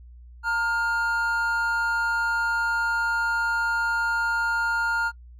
triangle tone pair together, 915 / 1412.7 Hz, A#5 / F6, -32 / +19 cents, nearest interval minor sixth, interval 751 cents, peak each -26 / -21 dBFS, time 0.43-5.12 s, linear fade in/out 50 ms, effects noise-tail reverb RT60 0.1 s tail -25 dB re dry + added 60 Hz sine -43 dBFS peak until 5.39 s

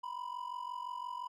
triangle ring-modulated tone, 987.8 Hz, B5, in tune, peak -34 dBFS, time 0.03-1.28 s, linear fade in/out 10 ms, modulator 22.9 Hz, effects none

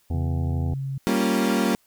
harmonic tone, 83.4 Hz, E2, 21 cents sharp, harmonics 1 / 2 / 3 / 4 / 5 / 6 / 8 / 9 / 10, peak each -24 / -37 / -33 / -42 / -43 / -44 / -47 / -44 / -48 dBFS, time 0.1-0.74 s, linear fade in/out 5 ms
sine tone, 135.7 Hz, C#3, 36 cents flat, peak -26 dBFS, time 0.14-0.98 s, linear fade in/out 5 ms
35% pulse chord, G half-diminished seventh, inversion none, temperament equal, 196 / 233.1 / 277.2 / 349.2 Hz, G3 / Bb3 / Db4 / F4, 0 / 0 / 0 / 0 cents, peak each -23 / -22 / -25 / -26 dBFS, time 1.07-1.75 s, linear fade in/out 0 ms
effects white hiss -63 dBFS RMS until 1.86 s

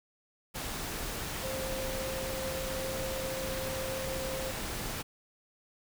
sine tone in noise, 527 Hz, C5, 12 cents sharp, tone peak -36 dBFS, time 1.42-4.52 s, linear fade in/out 20 ms, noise pink, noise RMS -37 dBFS, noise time 0.54-5.03 s, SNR -2 dB, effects none

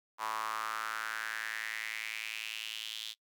sawtooth tone with high-pass filter sweep, 110 Hz, A2, in tune, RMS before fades -39 dBFS, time 0.18-3.15 s, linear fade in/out 50 ms, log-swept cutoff 1000 to 3500 Hz, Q 4.6, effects noise-tail reverb RT60 0.1 s tail -23 dB re dry

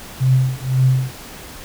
sine tone with tremolo, 130 Hz, C3, 11 cents flat, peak -9 dBFS, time 0.2-1.12 s, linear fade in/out 20 ms, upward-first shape triangle, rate 1.9 Hz, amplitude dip 100%, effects pink hiss -36 dBFS RMS until 1.64 s

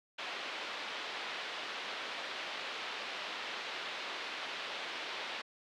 white low-pass noise, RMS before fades -41 dBFS, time 0.18-5.42 s, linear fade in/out 10 ms, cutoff 3700 Hz, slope 24 dB/octave, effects high-pass 400 Hz 12 dB/octave

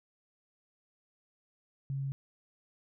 sine tone, 136.9 Hz, C#3, 21 cents flat, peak -32 dBFS, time 1.9-2.12 s, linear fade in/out 0 ms, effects none

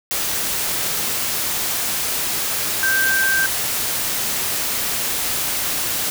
sine tone in noise, 1568 Hz, G6, in tune, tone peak -16 dBFS, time 2.83-3.46 s, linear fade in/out 0 ms, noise white, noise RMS -22 dBFS, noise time 0.11-6.1 s, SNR +3 dB, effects none

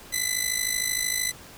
10% pulse tone with amplitude modulation, 2008 Hz, B6, 28 cents sharp, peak -12 dBFS, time 0.12-1.32 s, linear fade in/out 20 ms, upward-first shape sine, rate 53.1 Hz, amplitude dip 75%, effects pink hiss -46 dBFS RMS until 1.57 s

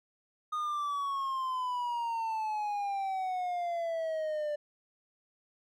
triangle exponential sweep, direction down, 1236 to 589 Hz, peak -29 dBFS, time 0.52-4.56 s, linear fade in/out 10 ms, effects none

